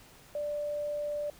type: tone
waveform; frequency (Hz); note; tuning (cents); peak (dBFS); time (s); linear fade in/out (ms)
sine; 589; D5; +5; -31; 0.35-1.3; 2
effects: pink hiss -56 dBFS RMS until 1.39 s